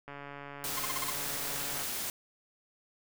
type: click train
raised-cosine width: 0.5 ms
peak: -29 dBFS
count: 249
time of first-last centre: 0.08-1.826 s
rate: 142 Hz
type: noise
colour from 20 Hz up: white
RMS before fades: -36 dBFS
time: 0.64-2.1 s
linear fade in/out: 0 ms
type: tone bursts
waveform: sawtooth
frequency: 1055 Hz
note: C6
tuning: 14 cents sharp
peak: -29 dBFS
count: 6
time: 0.77-1.103 s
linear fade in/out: 5 ms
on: 23 ms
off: 39 ms
effects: none